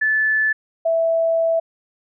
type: tone pair in turn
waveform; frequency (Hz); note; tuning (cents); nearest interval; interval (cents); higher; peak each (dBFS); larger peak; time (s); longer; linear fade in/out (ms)
sine; 1741 / 658.6; A6 / E5; -19 / -2; octave + perfect fourth; 1683; first; -15; neither; 0.01-0.53 / 0.85-1.6; second; 10
effects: none